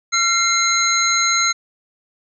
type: tone cluster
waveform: sine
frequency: 1363 / 2105 / 4070 / 6520 Hz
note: F6 / C7 / C8 / G#8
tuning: -43 / +10 / -49 / -33 cents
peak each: -20 dBFS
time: 0.12-1.53 s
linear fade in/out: 20 ms
effects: none